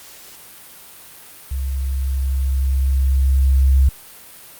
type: tone with level ramp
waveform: sine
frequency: 66.9 Hz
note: C2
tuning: 39 cents sharp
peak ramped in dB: -20 to -9 dBFS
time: 1.51-3.89 s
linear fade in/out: 5 ms
effects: white hiss -41 dBFS RMS until 4.59 s + Opus 48 kbps